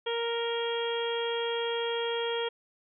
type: harmonic tone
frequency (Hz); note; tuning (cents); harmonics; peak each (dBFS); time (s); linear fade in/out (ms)
466.2; A#4; 0; 1 / 2 / 3 / 4 / 5 / 6 / 7; -30 / -37 / -41 / -42 / -44 / -43 / -36; 0.06-2.49; 10
effects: none